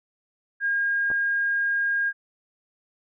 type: tone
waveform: sine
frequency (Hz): 1620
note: G#6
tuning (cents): -43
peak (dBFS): -21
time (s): 0.6-2.13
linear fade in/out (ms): 50
type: clicks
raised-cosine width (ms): 1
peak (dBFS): -24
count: 2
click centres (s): 1.103 / 1.115
effects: none